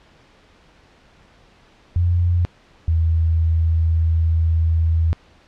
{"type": "tone pair in turn", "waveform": "sine", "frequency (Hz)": [87.31, 81.65], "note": ["F2", "E2"], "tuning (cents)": [0, -16], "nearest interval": "minor second", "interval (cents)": 116, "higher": "first", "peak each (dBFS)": -14, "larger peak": "neither", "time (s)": [[1.96, 2.45], [2.88, 5.13]], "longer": "second", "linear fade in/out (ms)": 0, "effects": ["pink hiss -52 dBFS RMS until 5.47 s", "low-pass 4000 Hz 12 dB/octave"]}